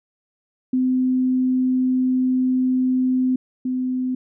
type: tone pair in turn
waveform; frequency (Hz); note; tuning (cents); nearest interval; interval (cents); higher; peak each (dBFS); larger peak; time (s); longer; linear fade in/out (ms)
sine; 256.1 / 255.1; C4 / C4; -37 / -44; unison; 7; first; -16 / -20; first; 0.73-3.36 / 3.65-4.15; first; 5
effects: none